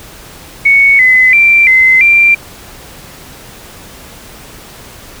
sine tone with pitch steps, 2221 / 2027 / 2354 / 2056 / 2366 Hz, C#7 / B6 / D7 / C7 / D7, +3 / +45 / +3 / -31 / +12 cents, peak -3 dBFS, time 0.65-2.35 s, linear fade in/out 10 ms, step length 340 ms, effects pink hiss -33 dBFS RMS until 5.2 s

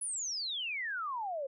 sine exponential sweep, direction down, 10440 to 523.3 Hz, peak -34 dBFS, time 0.01-1.47 s, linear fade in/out 10 ms, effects none

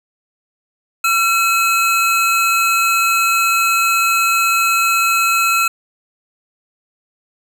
square tone pair together, 1358 / 2564 Hz, F6 / E7, -49 / -49 cents, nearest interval major seventh, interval 1100 cents, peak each -16 dBFS, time 1.04-5.68 s, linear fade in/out 5 ms, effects none

